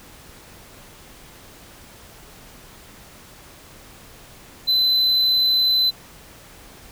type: tone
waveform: triangle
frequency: 4032 Hz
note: B7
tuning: 35 cents sharp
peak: -14 dBFS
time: 4.67-5.91 s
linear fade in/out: 20 ms
effects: pink hiss -45 dBFS RMS until 6.91 s